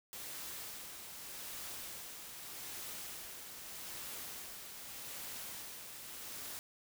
white noise with tremolo, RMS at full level -45 dBFS, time 0.13-6.59 s, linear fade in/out 0 ms, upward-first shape sine, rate 0.82 Hz, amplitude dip 40%, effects none

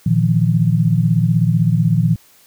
sine chord, Bb suspended fourth, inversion none, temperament equal with one note detuned, 116.54 / 155.56 / 171.61 Hz, Bb2 / Eb3 / F3, 0 / 0 / -30 cents, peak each -16 dBFS, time 0.06-2.16 s, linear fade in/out 5 ms, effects white hiss -50 dBFS RMS until 2.46 s

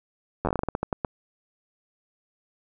slowing click train, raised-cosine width 1 ms, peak -11 dBFS, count 14, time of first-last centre 0.45-1.048 s, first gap 10 ms, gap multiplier 1.23, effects none

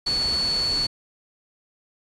sine tone in noise, 4435 Hz, C#8, in tune, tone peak -21 dBFS, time 0.06-0.87 s, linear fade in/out 10 ms, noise pink, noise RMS -33 dBFS, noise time 0.06-0.87 s, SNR +9 dB, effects resampled to 24000 Hz

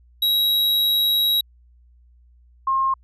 square / sine tone pair in turn, 3850 / 1068.3 Hz, B7 / C6, -45 / +36 cents, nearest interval octave + minor seventh, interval 2219 cents, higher first, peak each -17 dBFS, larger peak neither, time 0.22-1.41 / 2.67-2.94 s, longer first, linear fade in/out 5 ms, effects added 60 Hz sine -50 dBFS peak until 3.03 s + resampled to 32000 Hz

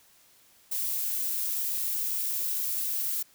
violet noise, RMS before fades -30 dBFS, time 0.71-3.23 s, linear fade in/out 10 ms, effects white hiss -60 dBFS RMS until 3.34 s

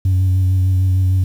sine tone with vibrato, 93.2 Hz, F#2, 13 cents sharp, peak -9 dBFS, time 0.05-1.24 s, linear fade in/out 5 ms, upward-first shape sine, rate 6.6 Hz, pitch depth 22 cents each way, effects tanh soft clip ceiling -10 dBFS + 7-bit

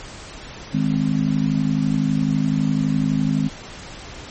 harmonic tone, 51.91 Hz, G#1, in tune, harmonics 3 / 4 / 5, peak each -21 / -21 / -21 dBFS, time 0.73-3.49 s, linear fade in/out 20 ms, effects pink hiss -37 dBFS RMS until 4.3 s + MP3 32 kbps

